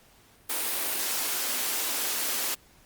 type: high-pass noise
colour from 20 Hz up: white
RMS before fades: -29 dBFS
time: 0.49-2.55 s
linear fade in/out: 10 ms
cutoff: 230 Hz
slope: 48 dB/octave
effects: pink hiss -58 dBFS RMS until 2.85 s + Opus 48 kbps